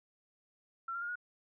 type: tone with pitch steps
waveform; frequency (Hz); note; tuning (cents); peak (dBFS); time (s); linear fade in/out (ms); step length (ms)
sine; 1355 / 1385.9 / 1417.4 / 1449.7; E6 / F6 / F6 / F#6; +47 / -14 / +25 / -36; -36; 0.88-1.156; 5; 69
effects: none